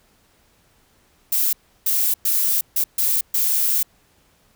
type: noise bursts at uneven times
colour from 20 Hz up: violet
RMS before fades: -19 dBFS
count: 6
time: 1.32-1.53 / 1.86-2.14 / 2.25-2.61 / 2.76-2.84 / 2.98-3.21 / 3.34-3.83 s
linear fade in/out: 5 ms
effects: pink hiss -59 dBFS RMS until 4.55 s